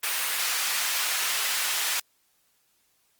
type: high-pass noise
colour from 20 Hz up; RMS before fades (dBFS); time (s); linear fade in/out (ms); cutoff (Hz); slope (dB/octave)
pink; -27; 0.03-2; 5; 1500; 12
effects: white hiss -68 dBFS RMS until 3.19 s + Opus 32 kbps